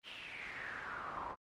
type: noise with band-pass filter sweep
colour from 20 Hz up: brown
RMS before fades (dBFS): -45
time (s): 0.03-1.36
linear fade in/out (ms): 50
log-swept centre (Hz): 3100 to 970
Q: 5.2
effects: Opus 32 kbps